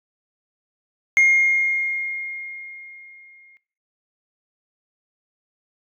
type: tone with exponential decay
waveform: sine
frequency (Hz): 2134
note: C7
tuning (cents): +34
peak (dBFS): -8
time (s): 1.17-3.57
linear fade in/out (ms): 0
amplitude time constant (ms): 520
effects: noise-tail reverb RT60 0.6 s tail -21 dB re dry + tanh soft clip ceiling -10 dBFS